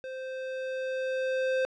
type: tone with level ramp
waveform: square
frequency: 521 Hz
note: C5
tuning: 7 cents flat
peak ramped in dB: -37 to -25 dBFS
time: 0.04-1.65 s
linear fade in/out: 0 ms
effects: low-pass 3000 Hz 12 dB/octave